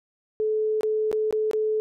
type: tone with dropouts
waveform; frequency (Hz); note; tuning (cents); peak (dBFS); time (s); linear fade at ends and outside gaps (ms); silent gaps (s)
sine; 432.3; A4; -31; -21; 0.4-1.8; 0; 0.809-0.832 / 1.115-1.128 / 1.309-1.326 / 1.512-1.533
effects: none